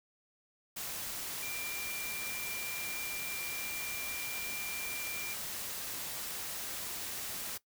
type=tone in noise; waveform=sine; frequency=2375 Hz; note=D7; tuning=19 cents sharp; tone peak=-40 dBFS; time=1.42-5.34 s; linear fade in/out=10 ms; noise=white; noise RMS=-40 dBFS; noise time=0.76-7.58 s; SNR=-3 dB; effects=noise-tail reverb RT60 0.1 s tail -19 dB re dry